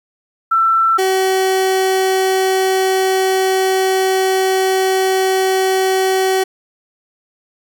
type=tone pair in turn; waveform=sine / 30% pulse; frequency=1337 / 379.1 Hz; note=E6 / F#4; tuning=+24 / +42 cents; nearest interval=octave + minor seventh; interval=2182 cents; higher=first; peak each=-10 dBFS; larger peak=neither; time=0.51-0.98 / 0.98-6.44 s; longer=second; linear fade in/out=10 ms; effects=8-bit